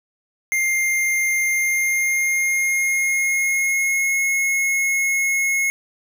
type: tone with pitch glide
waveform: square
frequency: 2109 to 2170 Hz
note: C7 to C#7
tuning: +13 to -37 cents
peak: -18 dBFS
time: 0.52-5.7 s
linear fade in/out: 0 ms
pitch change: +50 cents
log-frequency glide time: 1.5-4.2 s
effects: none